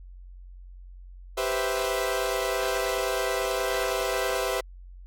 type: chord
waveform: sawtooth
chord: C major seventh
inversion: second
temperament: equal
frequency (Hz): 392 / 493.9 / 523.3 / 659.3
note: G4 / B4 / C5 / E5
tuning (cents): 0 / 0 / 0 / 0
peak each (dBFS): -27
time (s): 1.37-4.61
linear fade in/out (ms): 10
effects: added 45 Hz sine -42 dBFS peak until 5.06 s + AAC 64 kbps